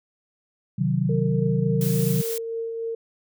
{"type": "chord", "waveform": "sine", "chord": "C diminished", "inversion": "none", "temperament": "equal", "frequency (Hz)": [130.81, 155.56, 185], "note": ["C3", "Eb3", "Gb3"], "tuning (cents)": [0, 0, 0], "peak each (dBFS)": -24, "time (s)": [0.78, 2.22], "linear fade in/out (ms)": 10}
{"type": "tone with tremolo", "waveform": "sine", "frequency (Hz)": 456.5, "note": "A#4", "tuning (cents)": -36, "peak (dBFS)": -25, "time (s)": [1.09, 2.95], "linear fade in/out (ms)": 5, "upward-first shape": "triangle", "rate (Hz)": 3.5, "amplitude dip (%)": 35}
{"type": "noise", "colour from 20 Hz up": "blue", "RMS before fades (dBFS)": -32, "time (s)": [1.81, 2.38], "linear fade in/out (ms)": 2}
{"effects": []}